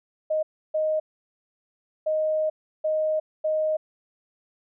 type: tone bursts at uneven times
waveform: sine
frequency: 622.3 Hz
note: D#5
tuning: in tune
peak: -21 dBFS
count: 5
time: 0.3-0.43 / 0.74-1 / 2.06-2.5 / 2.84-3.2 / 3.44-3.77 s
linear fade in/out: 10 ms
effects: none